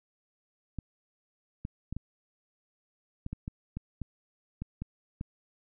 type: clicks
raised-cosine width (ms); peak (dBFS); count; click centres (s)
5; -23; 12; 0.787 / 1.651 / 1.926 / 1.966 / 3.264 / 3.33 / 3.479 / 3.77 / 4.017 / 4.62 / 4.82 / 5.211
effects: none